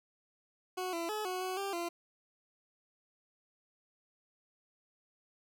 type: tone with pitch steps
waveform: 20% pulse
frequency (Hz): 368.2 / 336.5 / 426.8 / 367.9 / 371.5 / 394.9 / 343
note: F#4 / E4 / G#4 / F#4 / F#4 / G4 / F4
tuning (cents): -8 / +36 / +47 / -10 / +7 / +13 / -31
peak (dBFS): -30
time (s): 0.77-1.89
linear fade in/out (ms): 10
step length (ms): 160
effects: none